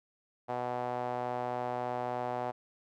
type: tone with band-pass filter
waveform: sawtooth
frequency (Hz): 123.4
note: B2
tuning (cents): -1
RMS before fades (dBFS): -35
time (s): 0.48-2.52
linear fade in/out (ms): 20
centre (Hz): 740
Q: 2.9
effects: none